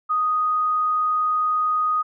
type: tone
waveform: sine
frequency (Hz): 1244.5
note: D#6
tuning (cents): 0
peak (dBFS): -18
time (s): 0.09-2.03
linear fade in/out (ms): 20
effects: none